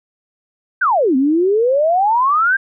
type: exponential two-way sweep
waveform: sine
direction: down then up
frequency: 1618 to 253.4 to 1618 Hz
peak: -11 dBFS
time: 0.81-2.57 s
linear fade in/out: 10 ms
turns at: 1.16 s
effects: none